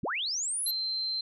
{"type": "linear sweep", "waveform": "sine", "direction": "up", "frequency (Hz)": [65.1, 11850], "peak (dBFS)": -29, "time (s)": [0.03, 0.71], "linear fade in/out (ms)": 5}
{"type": "tone", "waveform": "sine", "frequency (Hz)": 4118, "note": "C8", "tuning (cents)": -28, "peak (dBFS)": -29, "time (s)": [0.66, 1.21], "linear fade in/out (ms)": 5}
{"effects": []}